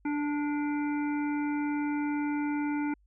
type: harmonic tone with a mistuned harmonic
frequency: 293.7 Hz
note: D4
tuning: in tune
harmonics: 1 / 3 / 5 / 7 / 8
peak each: -28 / -38 / -42 / -45 / -46 dBFS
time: 0.05-2.94 s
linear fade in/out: 5 ms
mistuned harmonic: 5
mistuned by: -30 cents
effects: added 50 Hz sine -61 dBFS peak until 3.06 s